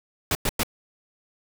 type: noise bursts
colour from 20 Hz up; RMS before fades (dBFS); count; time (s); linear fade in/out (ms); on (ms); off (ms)
pink; -23; 3; 0.31-0.633; 2; 41; 100
effects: none